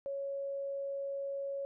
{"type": "tone", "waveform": "sine", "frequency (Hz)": 554.4, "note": "C#5", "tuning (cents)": 0, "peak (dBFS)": -35, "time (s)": [0.06, 1.65], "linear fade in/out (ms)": 0, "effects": []}